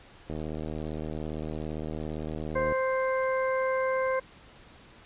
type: click train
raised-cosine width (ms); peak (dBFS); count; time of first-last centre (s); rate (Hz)
2; -22; 189; 0.3-2.723; 77.6
type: harmonic tone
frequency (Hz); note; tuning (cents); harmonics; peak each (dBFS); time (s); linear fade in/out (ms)
523.3; C5; 0; 1 / 2 / 3 / 4; -26 / -32 / -36 / -38; 2.55-4.2; 10
effects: pink hiss -53 dBFS RMS until 5.05 s + resampled to 8000 Hz